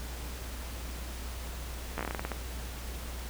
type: slowing click train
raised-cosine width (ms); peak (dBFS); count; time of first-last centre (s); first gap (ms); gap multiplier
0.5; -18; 11; 1.98-2.317; 13; 1.2
effects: added 60 Hz sine -38 dBFS peak until 3.29 s + pink hiss -44 dBFS RMS until 3.29 s